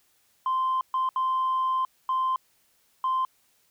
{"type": "tone bursts at uneven times", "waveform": "sine", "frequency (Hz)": 1041, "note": "C6", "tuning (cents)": -9, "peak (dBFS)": -21, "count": 5, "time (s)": [[0.46, 0.81], [0.94, 1.09], [1.16, 1.85], [2.09, 2.36], [3.04, 3.25]], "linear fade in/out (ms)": 2, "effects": ["tanh soft clip ceiling -20 dBFS", "white hiss -66 dBFS RMS until 3.7 s"]}